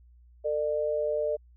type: tone pair together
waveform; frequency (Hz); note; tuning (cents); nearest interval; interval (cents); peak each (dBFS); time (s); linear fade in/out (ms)
sine; 449.1 / 599.5; A4 / D5; +35 / +36; perfect fourth; 501; -30 / -27; 0.44-1.37; 20
effects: added 60 Hz sine -53 dBFS peak until 1.56 s